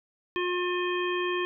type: harmonic tone with a mistuned harmonic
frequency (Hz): 357.6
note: F4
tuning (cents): +41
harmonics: 1 / 3 / 5 / 7 / 9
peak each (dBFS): -28 / -33 / -35 / -36 / -38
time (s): 0.36-1.45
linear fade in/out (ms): 0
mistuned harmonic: 9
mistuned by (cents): -24
effects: none